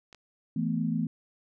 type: clicks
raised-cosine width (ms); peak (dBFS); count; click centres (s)
0.2; -33; 2; 0.128 / 0.147
type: chord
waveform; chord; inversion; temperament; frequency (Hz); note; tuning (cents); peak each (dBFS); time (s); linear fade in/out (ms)
sine; E suspended fourth; none; just; 164.81 / 219.8 / 247.2; E3 / A3 / B3; 0 / -2 / +2; -30 / -30 / -31; 0.56-1.07; 5
effects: none